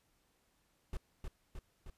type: noise with echo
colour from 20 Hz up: brown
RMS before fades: -38 dBFS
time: 0.93-0.97 s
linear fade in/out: 2 ms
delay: 310 ms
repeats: 3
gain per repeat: -3 dB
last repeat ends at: 1.9 s
effects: pink hiss -75 dBFS RMS until 1.97 s + resampled to 32000 Hz